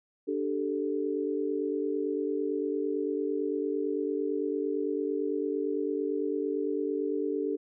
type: chord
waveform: sine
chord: D suspended fourth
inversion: none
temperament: just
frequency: 293.7 / 391.6 / 440.5 Hz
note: D4 / G4 / A4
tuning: 0 / -2 / +2 cents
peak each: -32 dBFS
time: 0.27-7.57 s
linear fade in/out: 20 ms
effects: none